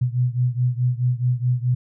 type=beating tone pair; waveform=sine; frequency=122.6 / 127.3 Hz; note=B2 / C3; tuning=-12 / -47 cents; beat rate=4.7 Hz; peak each=-20 / -22 dBFS; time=0.01-1.75 s; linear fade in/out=10 ms; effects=none